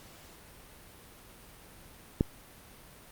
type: click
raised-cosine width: 3 ms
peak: -11 dBFS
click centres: 2.209 s
effects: pink hiss -53 dBFS RMS until 3.11 s + Opus 48 kbps